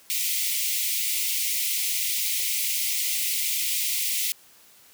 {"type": "high-pass noise", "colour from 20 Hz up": "white", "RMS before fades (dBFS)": -26, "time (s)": [0.1, 4.32], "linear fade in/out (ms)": 0, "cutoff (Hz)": 2000, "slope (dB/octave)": 96, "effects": ["white hiss -54 dBFS RMS until 4.93 s", "high-pass 80 Hz 12 dB/octave"]}